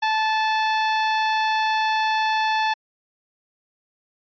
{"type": "tone", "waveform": "sawtooth", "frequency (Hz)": 873, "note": "A5", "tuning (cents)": -14, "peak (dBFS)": -15, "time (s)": [0.02, 2.74], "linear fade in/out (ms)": 10, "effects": ["resampled to 11025 Hz"]}